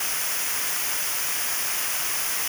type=noise with comb filter; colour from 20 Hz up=white; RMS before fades=-26 dBFS; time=0-2.48 s; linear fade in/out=5 ms; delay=0.25 ms; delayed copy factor=-0.6; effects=none